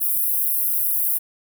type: high-pass noise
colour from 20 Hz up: pink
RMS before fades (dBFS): -21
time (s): 0-1.19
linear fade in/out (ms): 20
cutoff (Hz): 11000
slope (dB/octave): 48
effects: none